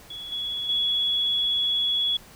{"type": "tone with level steps", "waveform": "sine", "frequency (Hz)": 3371, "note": "G#7", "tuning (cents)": 25, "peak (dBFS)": [-34, -27, -21], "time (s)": [0.1, 2.17], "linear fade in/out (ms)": 5, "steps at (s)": [0.32, 0.69], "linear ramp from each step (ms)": 2, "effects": ["pink hiss -49 dBFS RMS until 2.35 s"]}